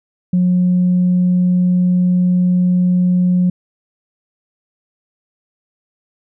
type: tone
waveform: sine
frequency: 180 Hz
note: F#3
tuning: 47 cents flat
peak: -9 dBFS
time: 0.33-3.5 s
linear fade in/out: 5 ms
effects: tanh soft clip ceiling -7 dBFS